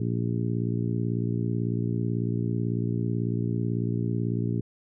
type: harmonic tone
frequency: 58.1 Hz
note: A#1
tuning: 5 cents flat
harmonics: 2 / 3 / 4 / 5 / 6 / 7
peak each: -27 / -31 / -33 / -35 / -37 / -38 dBFS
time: 0-4.61 s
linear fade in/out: 5 ms
effects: none

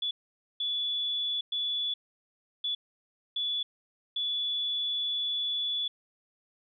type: tone bursts at uneven times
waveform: sine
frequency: 3436 Hz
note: A7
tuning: 42 cents flat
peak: -28 dBFS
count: 6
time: 0.02-0.11 / 0.6-1.41 / 1.52-1.94 / 2.64-2.75 / 3.36-3.63 / 4.16-5.88 s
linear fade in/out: 5 ms
effects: none

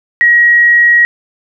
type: tone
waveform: sine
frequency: 1900 Hz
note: A#6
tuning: 33 cents sharp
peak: -4 dBFS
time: 0.21-1.05 s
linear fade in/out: 0 ms
effects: none

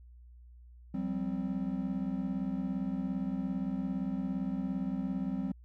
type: chord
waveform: triangle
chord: F suspended second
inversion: none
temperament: equal with one note detuned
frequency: 178.49 / 196 / 261.6 Hz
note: F3 / G3 / C4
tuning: +38 / 0 / 0 cents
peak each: -36 / -33 / -34 dBFS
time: 0.94-5.52 s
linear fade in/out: 5 ms
effects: added 60 Hz sine -51 dBFS peak until 5.64 s

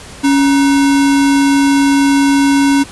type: tone with sample-and-hold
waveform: sine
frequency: 278.8 Hz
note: C#4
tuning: 10 cents sharp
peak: -7 dBFS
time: 0.23-2.84 s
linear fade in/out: 20 ms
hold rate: 1225 Hz
effects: pink hiss -33 dBFS RMS until 2.91 s + resampled to 24000 Hz

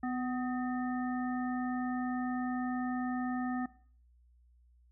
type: harmonic tone with a mistuned harmonic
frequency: 250.5 Hz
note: B3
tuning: 25 cents sharp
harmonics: 1 / 3 / 5 / 7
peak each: -33 / -39 / -44 / -46 dBFS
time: 0.03-3.66 s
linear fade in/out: 5 ms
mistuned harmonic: 7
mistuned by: +57 cents
effects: noise-tail reverb RT60 0.5 s tail -19 dB re dry + added 60 Hz sine -61 dBFS peak until 4.91 s

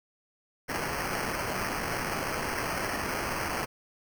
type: noise with sample-and-hold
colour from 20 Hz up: blue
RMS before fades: -32 dBFS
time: 0.68-3.66 s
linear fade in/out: 20 ms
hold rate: 3675 Hz
effects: none

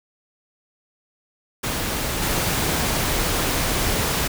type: noise with level steps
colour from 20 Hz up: pink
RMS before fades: -25 / -22 dBFS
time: 1.63-4.28 s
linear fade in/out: 10 ms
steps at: 2.22 s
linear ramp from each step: 2 ms
effects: none

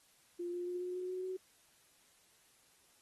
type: tone with pitch steps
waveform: sine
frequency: 349.2 / 353.1 / 356.9 / 360.9 / 364.9 / 368.9 / 373 Hz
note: F4 / F4 / F4 / F#4 / F#4 / F#4 / F#4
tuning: 0 / +19 / +38 / -43 / -24 / -5 / +14 cents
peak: -37 dBFS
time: 0.39-1.37 s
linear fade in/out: 10 ms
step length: 140 ms
effects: white hiss -68 dBFS RMS until 3.01 s + AAC 32 kbps

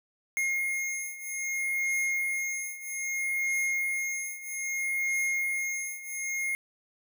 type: beating tone pair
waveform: square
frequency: 2142 / 2142.62 Hz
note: C7 / C7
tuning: +40 / +41 cents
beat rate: 0.62 Hz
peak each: -34 / -31 dBFS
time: 0.37-6.55 s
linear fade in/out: 0 ms
effects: none

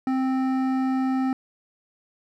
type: tone with hard clipping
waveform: sine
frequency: 261.9 Hz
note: C4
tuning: 2 cents sharp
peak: -23 dBFS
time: 0.07-1.33 s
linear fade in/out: 2 ms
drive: 12 dB
effects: none

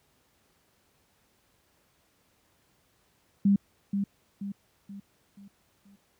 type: tone with echo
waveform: sine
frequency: 199.3 Hz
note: G3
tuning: 29 cents sharp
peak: -18 dBFS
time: 3.45-3.56 s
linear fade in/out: 5 ms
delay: 480 ms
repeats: 5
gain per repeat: -7 dB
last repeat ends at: 5.96 s
effects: pink hiss -68 dBFS RMS until 6.19 s + high-pass 60 Hz 12 dB/octave

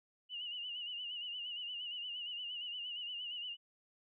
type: tone with vibrato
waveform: sine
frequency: 2900 Hz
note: F#7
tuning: 35 cents flat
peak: -40 dBFS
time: 0.29-3.57 s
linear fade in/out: 50 ms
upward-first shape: sine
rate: 8.6 Hz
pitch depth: 67 cents each way
effects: none

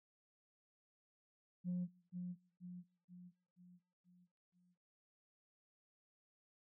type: tone with echo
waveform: sine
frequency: 178.7 Hz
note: F3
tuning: 40 cents sharp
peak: -35 dBFS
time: 1.64-1.88 s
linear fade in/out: 50 ms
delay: 480 ms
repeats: 6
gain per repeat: -6 dB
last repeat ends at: 4.76 s
effects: noise-tail reverb RT60 0.7 s tail -24 dB re dry + tanh soft clip ceiling -35 dBFS

